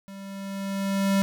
square tone with level ramp, 196 Hz, G3, in tune, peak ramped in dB -40 to -19 dBFS, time 0.08-1.22 s, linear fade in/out 0 ms, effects none

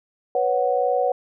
sine chord, B suspended second, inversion none, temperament just, 493.9 / 555.6 / 740.8 Hz, B4 / C#5 / F#5, 0 / +4 / +2 cents, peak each -22 / -23 / -22 dBFS, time 0.35-1.12 s, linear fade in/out 2 ms, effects none

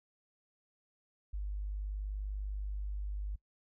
sine tone, 50.3 Hz, G1, 45 cents sharp, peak -35 dBFS, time 1.33-3.36 s, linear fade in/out 10 ms, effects noise-tail reverb RT60 0.1 s tail -23 dB re dry

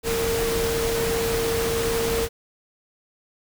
sine tone in noise, 459 Hz, A#4, 27 cents flat, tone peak -23 dBFS, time 0.03-2.29 s, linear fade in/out 50 ms, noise pink, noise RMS -27 dBFS, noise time 0.03-2.29 s, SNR +1 dB, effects none

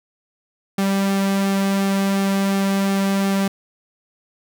sawtooth tone with flanger, 196 Hz, G3, in tune, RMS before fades -19 dBFS, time 0.78-3.48 s, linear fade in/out 5 ms, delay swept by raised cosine 2 to 2.97 ms, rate 2.8 Hz, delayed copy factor -0.5, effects none

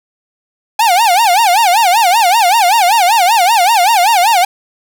45% pulse tone with vibrato, 808 Hz, G#5, 48 cents flat, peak -7 dBFS, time 0.79-4.45 s, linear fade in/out 5 ms, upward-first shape sine, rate 5.2 Hz, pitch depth 260 cents each way, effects none

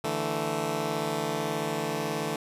10% pulse chord, D suspended second, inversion none, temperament just, 146.83 / 165.19 / 220.2 Hz, D3 / E3 / A3, 0 / +4 / +2 cents, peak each -25 dBFS, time 0.04-2.36 s, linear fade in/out 2 ms, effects resampled to 32000 Hz

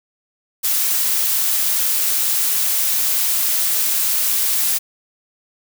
blue noise, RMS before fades -18 dBFS, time 0.63-4.79 s, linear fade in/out 20 ms, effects none

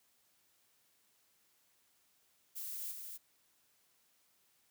violet noise with echo, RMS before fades -43 dBFS, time 2.55-2.93 s, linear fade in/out 20 ms, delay 250 ms, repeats 1, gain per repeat -4 dB, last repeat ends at 3.18 s, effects white hiss -73 dBFS RMS until 4.7 s + high-pass 60 Hz 12 dB/octave

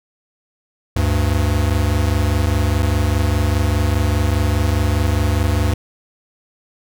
square tone pair together, 73.42 / 98.34 Hz, D2 / G2, 0 / +6 cents, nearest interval perfect fourth, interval 506 cents, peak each -18 dBFS, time 0.96-5.74 s, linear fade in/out 5 ms, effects none

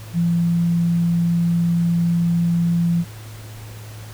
sine tone, 170.3 Hz, F3, 43 cents flat, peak -15 dBFS, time 0.13-3.05 s, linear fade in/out 50 ms, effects added 108 Hz sine -34 dBFS peak until 4.13 s + pink hiss -42 dBFS RMS until 4.13 s

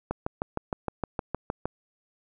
click train, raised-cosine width 1 ms, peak -14 dBFS, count 11, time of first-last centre 0.11-1.656 s, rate 6.47 Hz, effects none

